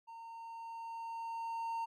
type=tone with level ramp; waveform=triangle; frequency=916 Hz; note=A#5; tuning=31 cents flat; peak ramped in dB=-46 to -33 dBFS; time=0.07-1.86 s; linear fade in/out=20 ms; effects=none